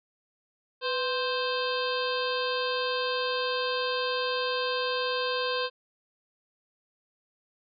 harmonic tone with a mistuned harmonic, 523.3 Hz, C5, in tune, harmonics 1 / 2 / 3 / 5 / 6 / 7 / 8 / 9, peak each -30 / -33 / -35 / -37 / -38 / -38 / -39 / -40 dBFS, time 0.81-5.7 s, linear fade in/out 50 ms, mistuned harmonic 1, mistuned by -82 cents, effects none

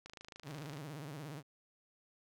click train, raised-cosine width 0.2 ms, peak -32 dBFS, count 20, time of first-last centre 0.06-0.772 s, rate 26.7 Hz
sawtooth tone with vibrato, 146.83 Hz, D3, in tune, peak -40 dBFS, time 0.43-1.43 s, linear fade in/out 50 ms, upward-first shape sine, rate 17 Hz, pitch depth 160 cents each way
effects none

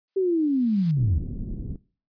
blue noise with exponential growth, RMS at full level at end -38 dBFS, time 0.08-0.91 s, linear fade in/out 0 ms, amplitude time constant 180 ms
sine linear sweep, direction down, 392 to 69.2 Hz, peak -19 dBFS, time 0.16-1.19 s, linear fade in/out 10 ms
pink low-pass noise, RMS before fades -32 dBFS, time 0.97-1.76 s, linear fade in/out 2 ms, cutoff 280 Hz, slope 24 dB/octave
effects noise-tail reverb RT60 0.4 s tail -21 dB re dry + resampled to 11025 Hz

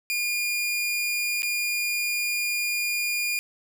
sawtooth tone with dropouts, 2423 Hz, D#7, 47 cents flat, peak -21 dBFS, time 0.1-3.39 s, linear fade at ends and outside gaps 0 ms, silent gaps 1.421-1.431 s, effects none

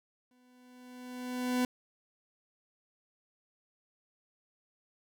40% pulse tone with exponential growth, 249.8 Hz, B3, 20 cents sharp, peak -25 dBFS, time 0.31-1.65 s, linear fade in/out 2 ms, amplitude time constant 290 ms, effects none

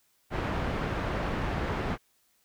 pink low-pass noise, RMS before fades -31 dBFS, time 0.3-1.98 s, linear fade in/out 50 ms, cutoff 1900 Hz, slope 12 dB/octave, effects white hiss -69 dBFS RMS until 2.44 s

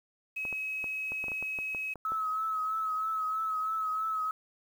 sine tone, 2557 Hz, D#7, 47 cents sharp, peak -32 dBFS, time 0.36-1.94 s, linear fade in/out 10 ms
clicks, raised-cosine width 1 ms, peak -29 dBFS, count 12, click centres 0.452 / 0.527 / 0.842 / 1.12 / 1.241 / 1.283 / 1.318 / 1.426 / 1.588 / 1.748 / 1.957 / 2.12 s
sine tone with vibrato, 1288 Hz, E6, 41 cents flat, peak -29 dBFS, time 2.05-4.31 s, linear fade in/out 2 ms, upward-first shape triangle, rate 3.1 Hz, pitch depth 37 cents each way
effects 9-bit

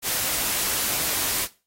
white noise, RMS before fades -25 dBFS, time 0.02-1.48 s, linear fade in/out 50 ms, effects noise-tail reverb RT60 0.3 s tail -17 dB re dry + AAC 48 kbps

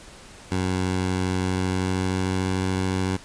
15% pulse tone with pitch glide, 92.5 to 93.79 Hz, F#2 to F#2, 0 to +24 cents, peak -16 dBFS, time 0.51-3.17 s, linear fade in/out 10 ms, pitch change +24 cents, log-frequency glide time 1.34-2.58 s, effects pink hiss -45 dBFS RMS until 3.24 s + resampled to 22050 Hz

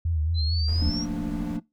sine tone with vibrato, 80 Hz, D#2, 49 cents sharp, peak -22 dBFS, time 0.05-0.9 s, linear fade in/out 5 ms, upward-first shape sine, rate 4.5 Hz, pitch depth 90 cents each way
sine exponential sweep, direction up, 4000 to 5720 Hz, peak -30 dBFS, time 0.34-1.06 s, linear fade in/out 50 ms
brown noise, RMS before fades -35 dBFS, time 0.67-1.58 s, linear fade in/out 20 ms
triangle chord, Bb major seventh, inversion second, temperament equal, 174.61 / 220 / 233.1 / 293.7 Hz, F3 / A3 / Bb3 / D4, 0 / 0 / 0 / 0 cents, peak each -31 / -33 / -32 / -29 dBFS, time 0.81-1.6 s, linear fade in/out 10 ms
effects noise-tail reverb RT60 0.2 s tail -21 dB re dry

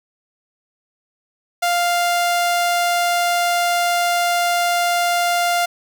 sawtooth tone, 698.5 Hz, F5, in tune, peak -12 dBFS, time 1.62-5.66 s, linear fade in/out 10 ms, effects none

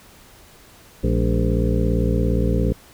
harmonic tone with a mistuned harmonic, 57.4 Hz, A#1, 26 cents flat, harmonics 1 / 2 / 3 / 4 / 5 / 7 / 8 / 9, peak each -20 / -23 / -25 / -26 / -27 / -28 / -29 / -30 dBFS, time 1.03-2.73 s, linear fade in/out 10 ms, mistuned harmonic 4, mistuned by -130 cents, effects pink hiss -48 dBFS RMS until 2.93 s

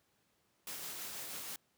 white noise with tremolo, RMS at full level -43 dBFS, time 0.67-1.56 s, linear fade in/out 2 ms, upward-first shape sine, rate 6.2 Hz, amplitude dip 25%, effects pink hiss -75 dBFS RMS until 1.77 s + high-pass 100 Hz 12 dB/octave

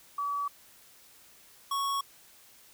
sine / square tone pair in turn, 1143 / 1108.5 Hz, D6 / C#6, -47 / 0 cents, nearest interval minor second, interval 53 cents, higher first, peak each -29 / -29 dBFS, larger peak neither, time 0.18-0.48 / 1.71-2.01 s, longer neither, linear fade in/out 5 ms, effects white hiss -57 dBFS RMS until 2.73 s

